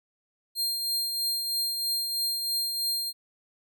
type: tone with tremolo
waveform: sawtooth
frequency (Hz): 4200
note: C8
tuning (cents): +6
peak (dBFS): -22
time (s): 0.55-3.13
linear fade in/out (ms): 50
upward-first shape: triangle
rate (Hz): 3.1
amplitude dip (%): 45
effects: none